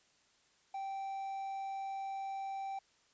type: tone with quantisation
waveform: triangle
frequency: 780 Hz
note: G5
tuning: 9 cents flat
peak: -36 dBFS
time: 0.74-2.79 s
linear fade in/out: 5 ms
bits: 11
effects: white hiss -70 dBFS RMS until 3.13 s + resampled to 16000 Hz